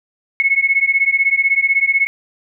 sine beating tone pair, 2184 / 2200 Hz, C#7 / C#7, -26 / -14 cents, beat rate 16 Hz, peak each -15 dBFS, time 0.4-2.07 s, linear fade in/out 0 ms, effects none

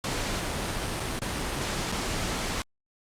pink noise with dropouts, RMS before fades -30 dBFS, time 0.04-2.62 s, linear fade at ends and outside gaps 1 ms, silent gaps 0.998-1.002 / 1.191-1.218 / 1.918-1.923 s, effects low-pass 9000 Hz 12 dB/octave + Opus 48 kbps

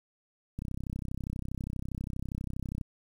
click train, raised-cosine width 5 ms, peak -23 dBFS, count 73, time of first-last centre 0.59-2.812 s, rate 32.4 Hz, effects 9-bit

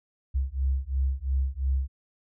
sine beating tone pair, 65.41 / 68.31 Hz, C2 / C#2, 0 / -25 cents, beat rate 2.9 Hz, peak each -27 dBFS, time 0.34-1.88 s, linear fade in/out 20 ms, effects none

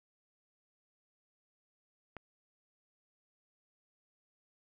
click, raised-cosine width 0.5 ms, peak -29 dBFS, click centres 2.167 s, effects none

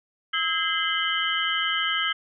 sine tone cluster, 1293 / 1620 / 2068 / 2983 / 3155 Hz, E6 / G#6 / C7 / F#7 / G7, -34 / -43 / -21 / +13 / +10 cents, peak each -29 dBFS, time 0.33-2.13 s, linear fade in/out 10 ms, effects none

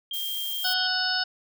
sine tone, 3200 Hz, G7, 35 cents sharp, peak -30 dBFS, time 0.11-0.87 s, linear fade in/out 2 ms
violet noise, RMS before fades -34 dBFS, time 0.13-0.74 s, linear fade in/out 10 ms
harmonic tone, 740 Hz, F#5, in tune, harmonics 1 / 2 / 4 / 5 / 6 / 7, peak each -33 / -28 / -33 / -35 / -31 / -28 dBFS, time 0.64-1.24 s, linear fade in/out 10 ms
effects none

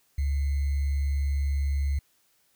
sine tone with sample-and-hold, 70.1 Hz, C#2, 20 cents sharp, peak -23 dBFS, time 0.18-1.99 s, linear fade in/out 5 ms, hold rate 2100 Hz, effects white hiss -67 dBFS RMS until 2.55 s

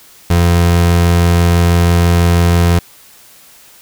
30% pulse tone, 86.1 Hz, F2, 24 cents flat, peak -5 dBFS, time 0.3-2.79 s, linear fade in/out 5 ms, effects white hiss -42 dBFS RMS until 3.81 s

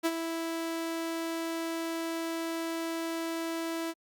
sawtooth tone with ADSR envelope, 329.6 Hz, E4, in tune, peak -20 dBFS, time 0.03-3.94 s, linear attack 28 ms, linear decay 44 ms, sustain -8 dB, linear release 44 ms, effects Opus 48 kbps

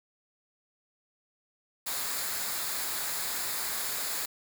white noise with comb filter, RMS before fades -33 dBFS, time 1.86-4.26 s, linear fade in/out 10 ms, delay 0.34 ms, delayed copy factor -0.5, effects none

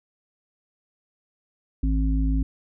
harmonic tone, 53.3 Hz, G#1, 46 cents sharp, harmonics 1 / 3 / 5, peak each -20 / -31 / -27 dBFS, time 1.83-2.43 s, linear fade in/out 5 ms, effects none

